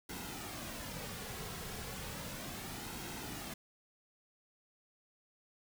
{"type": "noise with flanger", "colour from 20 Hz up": "pink", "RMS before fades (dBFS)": -44, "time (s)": [0.09, 3.54], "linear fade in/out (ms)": 5, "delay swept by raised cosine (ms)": [1.7, 3.4], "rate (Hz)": 0.34, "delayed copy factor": -0.5, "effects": []}